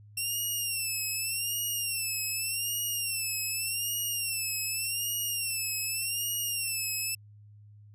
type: tone with vibrato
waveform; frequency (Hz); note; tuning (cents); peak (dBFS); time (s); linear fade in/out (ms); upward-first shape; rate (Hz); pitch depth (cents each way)
5% pulse; 2718; F7; -48; -21; 0.17-7.15; 5; sine; 0.85; 100
effects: added 104 Hz sine -50 dBFS peak until 7.94 s + resampled to 32000 Hz